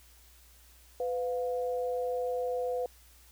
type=tone pair together; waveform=sine; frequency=500 / 707.1 Hz; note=B4 / F5; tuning=+21 / +21 cents; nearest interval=tritone; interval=600 cents; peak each=-30 / -37 dBFS; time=1-2.86 s; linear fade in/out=2 ms; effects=added 60 Hz sine -58 dBFS peak until 3.31 s + white hiss -60 dBFS RMS until 3.31 s